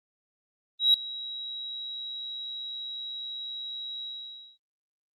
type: tone with ADSR envelope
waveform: sine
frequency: 3856 Hz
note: B7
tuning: 42 cents flat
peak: -14 dBFS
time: 0.79-4.58 s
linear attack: 150 ms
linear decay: 3 ms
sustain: -20 dB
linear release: 550 ms
effects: tanh soft clip ceiling -12 dBFS + Opus 32 kbps